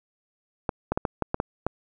clicks, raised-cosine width 1 ms, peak -10 dBFS, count 8, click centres 0.692 / 0.92 / 0.975 / 1.052 / 1.223 / 1.344 / 1.401 / 1.666 s, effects none

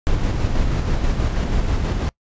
brown noise with tremolo, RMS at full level -18 dBFS, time 0.07-2.09 s, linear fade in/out 0 ms, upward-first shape square, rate 6.2 Hz, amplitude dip 30%, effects noise-tail reverb RT60 0.1 s tail -24 dB re dry + resampled to 16000 Hz

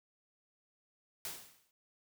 white noise with exponential decay, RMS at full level -39 dBFS, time 1.25-1.71 s, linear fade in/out 1 ms, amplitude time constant 98 ms, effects none

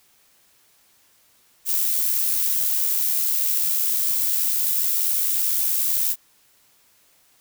violet noise with amplitude modulation, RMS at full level -20 dBFS, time 1.65-6.16 s, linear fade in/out 50 ms, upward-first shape sine, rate 80.2 Hz, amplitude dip 35%, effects white hiss -59 dBFS RMS until 7.4 s

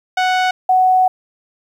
sawtooth / sine tone pair in turn, 740 / 743.4 Hz, F#5 / F#5, 0 / +8 cents, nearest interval unison, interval 8 cents, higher second, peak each -9 dBFS, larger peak neither, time 0.17-0.51 / 0.69-1.08 s, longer second, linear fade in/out 5 ms, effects low-pass 4000 Hz 12 dB/octave + 8-bit

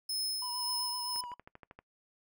sawtooth tone with tremolo, 5190 Hz, E8, 28 cents flat, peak -29 dBFS, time 0.09-1.21 s, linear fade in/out 5 ms, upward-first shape sine, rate 1.9 Hz, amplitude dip 40%
triangle tone with vibrato, 979 Hz, B5, 15 cents flat, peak -39 dBFS, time 0.42-1.34 s, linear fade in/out 2 ms, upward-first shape triangle, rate 7.8 Hz, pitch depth 42 cents each way
click train, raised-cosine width 0.5 ms, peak -34 dBFS, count 9, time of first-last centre 1.16-1.79 s, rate 12.7 Hz
effects noise-tail reverb RT60 0.1 s tail -23 dB re dry

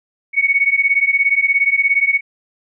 sine beating tone pair, 2217 / 2234 Hz, C#7 / C#7, 0 / +13 cents, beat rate 17 Hz, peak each -15 dBFS, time 0.33-2.21 s, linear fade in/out 50 ms, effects none

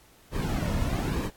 brown noise with flanger, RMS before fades -28 dBFS, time 0.31-1.31 s, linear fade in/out 50 ms, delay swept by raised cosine 1.4 to 2.6 ms, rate 1.1 Hz, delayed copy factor -0.55, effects pink hiss -57 dBFS RMS until 1.36 s + AAC 64 kbps

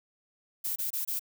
violet noise bursts, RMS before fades -32 dBFS, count 4, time 0.64-1.195 s, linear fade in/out 10 ms, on 120 ms, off 25 ms, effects none

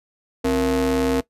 square ring-modulated tone, 101.1 Hz, G#2, 46 cents flat, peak -15 dBFS, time 0.44-1.21 s, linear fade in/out 10 ms, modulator 365 Hz, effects noise-tail reverb RT60 0.1 s tail -18 dB re dry + resampled to 32000 Hz

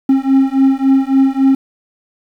triangle beating tone pair, 267 / 270.6 Hz, C4 / C#4, +35 / -42 cents, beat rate 3.6 Hz, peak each -10 dBFS, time 0.09-1.55 s, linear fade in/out 5 ms, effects 7-bit

